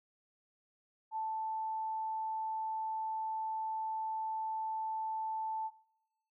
sine tone, 880 Hz, A5, in tune, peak -34 dBFS, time 1.11-5.71 s, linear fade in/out 50 ms, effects noise-tail reverb RT60 0.9 s tail -22 dB re dry

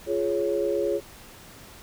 sine chord, Db major, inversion first, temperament just, 346.5 / 415.8 / 554.4 Hz, F4 / Ab4 / Db5, -14 / +2 / 0 cents, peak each -28 / -26 / -27 dBFS, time 0.06-1.01 s, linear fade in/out 50 ms, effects pink hiss -47 dBFS RMS until 1.82 s

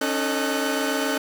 sawtooth tone cluster, 274.4 / 301.9 / 444.1 / 619 / 1505 Hz, C#4 / D4 / A4 / D#5 / F#6, -17 / +48 / +16 / -9 / +29 cents, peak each -22 / -29 / -25 / -26 / -26 dBFS, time 0.01-1.18 s, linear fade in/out 5 ms, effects none

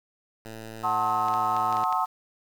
10% pulse tone with pitch glide, 111.1 to 111.81 Hz, A2 to A2, +17 to +28 cents, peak -29 dBFS, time 0.45-1.84 s, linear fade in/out 5 ms, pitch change +11 cents, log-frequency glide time 0.8-1.71 s
sine chord, F# diminished seventh, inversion none, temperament just, 740 / 888 / 1065.6 / 1278.7 Hz, F#5 / A5 / C6 / Eb6, 0 / +16 / +31 / +47 cents, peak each -28 dBFS, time 0.83-2.06 s, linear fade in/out 20 ms
clicks, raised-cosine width 0.2 ms, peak -21 dBFS, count 7, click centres 1.284 / 1.339 / 1.566 / 1.726 / 1.769 / 1.839 / 1.926 s
effects 8-bit

